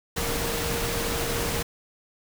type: tone in noise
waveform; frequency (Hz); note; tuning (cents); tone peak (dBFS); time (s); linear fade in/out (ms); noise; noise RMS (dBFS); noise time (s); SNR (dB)
sine; 466.2; A#4; 0; -33; 0.16-1.63; 10; pink; -28; 0.16-1.63; -8
effects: none